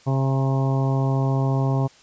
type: harmonic tone with a mistuned harmonic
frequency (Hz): 134.3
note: C3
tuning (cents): +46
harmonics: 1 / 2 / 3 / 4 / 5 / 6 / 7 / 8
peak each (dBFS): -19 / -28 / -31 / -34 / -32 / -35 / -35 / -37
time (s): 0.06-1.88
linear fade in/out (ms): 20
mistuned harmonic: 6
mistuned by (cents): +33
effects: white hiss -52 dBFS RMS until 2.02 s + resampled to 16000 Hz